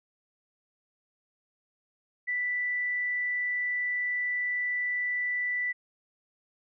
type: tone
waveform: sine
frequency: 1975.5 Hz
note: B6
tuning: in tune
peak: -27 dBFS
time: 2.27-5.73 s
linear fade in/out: 20 ms
effects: none